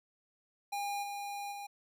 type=tone with level steps; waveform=square; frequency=810 Hz; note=G#5; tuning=43 cents flat; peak=-35 / -39 / -42 dBFS; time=0.72-1.67 s; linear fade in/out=10 ms; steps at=1.02 / 1.51 s; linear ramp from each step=20 ms; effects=none

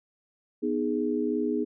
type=chord; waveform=sine; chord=G# minor; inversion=first; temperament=equal with one note detuned; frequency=246.9 / 309.7 / 415.3 Hz; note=B3 / D#4 / G#4; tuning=0 / -8 / 0 cents; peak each=-29 dBFS; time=0.62-1.65 s; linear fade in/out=20 ms; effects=none

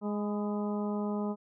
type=harmonic tone with a mistuned harmonic; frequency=207.7 Hz; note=G#3; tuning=in tune; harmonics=1 / 2 / 3 / 4 / 5 / 6; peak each=-31 / -37 / -41 / -43 / -45 / -47 dBFS; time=0.01-1.36 s; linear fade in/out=50 ms; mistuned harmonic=5; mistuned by=-47 cents; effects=none

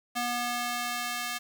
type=tone with high-pass filter sweep; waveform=square; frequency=242.1 Hz; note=B3; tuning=34 cents flat; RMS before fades=-32 dBFS; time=0.15-1.39 s; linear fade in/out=20 ms; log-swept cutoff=580 to 1400 Hz; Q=0.72; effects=8-bit

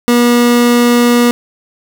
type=tone; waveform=30% pulse; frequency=240.5 Hz; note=B3; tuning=46 cents flat; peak=-4 dBFS; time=0.08-1.31 s; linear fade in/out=0 ms; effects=none

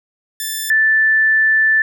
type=tone pair in turn; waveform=5% pulse / sine; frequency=1760 / 1760 Hz; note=A6 / A6; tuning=0 / 0 cents; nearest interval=unison; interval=0 cents; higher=neither; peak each=-10 dBFS; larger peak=neither; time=0.4-0.7 / 0.7-1.82 s; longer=second; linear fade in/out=2 ms; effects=none

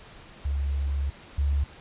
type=tone pair in turn; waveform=sine; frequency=69.8 / 70.73 Hz; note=C#2 / C#2; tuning=+13 / +35 cents; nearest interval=unison; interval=22 cents; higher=second; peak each=-24 / -21 dBFS; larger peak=second; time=0.45-1.1 / 1.38-1.64 s; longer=first; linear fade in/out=5 ms; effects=pink hiss -48 dBFS RMS until 1.8 s + resampled to 8000 Hz

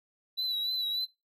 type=tone with vibrato; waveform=triangle; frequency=3951 Hz; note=B7; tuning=in tune; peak=-28 dBFS; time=0.37-1.06 s; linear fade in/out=20 ms; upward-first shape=triangle; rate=3.4 Hz; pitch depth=54 cents each way; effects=noise-tail reverb RT60 0.2 s tail -17 dB re dry

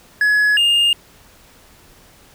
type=tone pair in turn; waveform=triangle; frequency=1690 / 2823 Hz; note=G#6 / F7; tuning=+30 / +18 cents; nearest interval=major sixth; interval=888 cents; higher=second; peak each=-10 dBFS; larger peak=neither; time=0.21-0.57 / 0.57-0.93 s; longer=neither; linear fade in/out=2 ms; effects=pink hiss -48 dBFS RMS until 2.34 s

